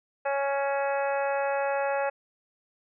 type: harmonic tone with a mistuned harmonic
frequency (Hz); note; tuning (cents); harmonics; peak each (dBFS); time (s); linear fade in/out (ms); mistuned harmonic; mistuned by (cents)
277.9; C#4; +4; 2 / 3 / 4 / 5 / 6 / 7 / 8 / 9; -27 / -30 / -40 / -37 / -37 / -42 / -48 / -40; 0.25-2.1; 10; 9; +38
effects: none